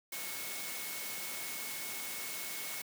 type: tone in noise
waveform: sine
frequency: 2195 Hz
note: C#7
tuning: 18 cents flat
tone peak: -47 dBFS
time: 0.12-2.82 s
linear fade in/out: 5 ms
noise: white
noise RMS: -41 dBFS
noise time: 0.12-2.82 s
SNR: -9 dB
effects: high-pass 150 Hz 12 dB/octave